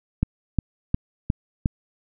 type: click train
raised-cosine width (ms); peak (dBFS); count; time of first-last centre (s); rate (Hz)
5; -7; 5; 0.23-1.659; 2.8
effects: none